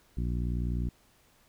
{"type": "harmonic tone", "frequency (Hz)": 60, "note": "B1", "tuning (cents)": -49, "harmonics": [1, 2, 3, 4, 5, 6], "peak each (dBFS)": [-30, -34, -37, -41, -45, -49], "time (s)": [0.17, 0.89], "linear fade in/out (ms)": 5, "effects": ["pink hiss -64 dBFS RMS until 1.48 s"]}